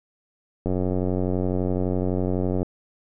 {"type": "click train", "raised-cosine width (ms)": 2, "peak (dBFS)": -12, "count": 182, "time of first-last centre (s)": [0.66, 2.63], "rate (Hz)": 91.9, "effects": []}